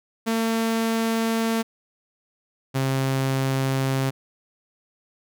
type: tone pair in turn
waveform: sawtooth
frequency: 226.1 / 133.84 Hz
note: A3 / C3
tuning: +47 / +40 cents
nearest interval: major sixth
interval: 907 cents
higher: first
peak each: -17 dBFS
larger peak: neither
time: 0.26-1.63 / 2.74-4.11 s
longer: neither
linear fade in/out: 20 ms
effects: none